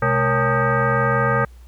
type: tone with frequency modulation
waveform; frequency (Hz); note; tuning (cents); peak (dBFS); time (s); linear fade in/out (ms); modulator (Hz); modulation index
sine; 554.4; C#5; 0; -15; 0.02-1.45; 5; 341; 3.3
effects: added 60 Hz sine -40 dBFS peak until 1.67 s + pink hiss -57 dBFS RMS until 1.67 s